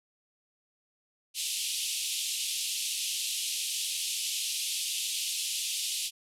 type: band-pass noise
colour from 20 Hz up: pink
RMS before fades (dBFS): -33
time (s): 1.34-6.11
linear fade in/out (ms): 50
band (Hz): 2700 to 12000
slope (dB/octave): 48
effects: none